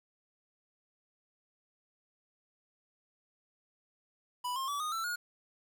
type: tone with pitch steps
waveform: square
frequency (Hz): 987.8 / 1064.8 / 1147.9 / 1237.4 / 1333.9 / 1437.9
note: B5 / C6 / D6 / D#6 / E6 / F#6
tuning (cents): 0 / +30 / -40 / -10 / +20 / -50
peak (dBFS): -34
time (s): 4.44-5.16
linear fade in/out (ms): 10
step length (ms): 120
effects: 10-bit